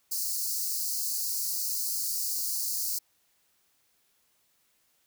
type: high-pass noise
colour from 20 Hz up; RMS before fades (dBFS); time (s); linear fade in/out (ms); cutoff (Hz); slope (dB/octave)
white; -31; 0.11-2.99; 10; 4300; 96
effects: white hiss -70 dBFS RMS until 5.06 s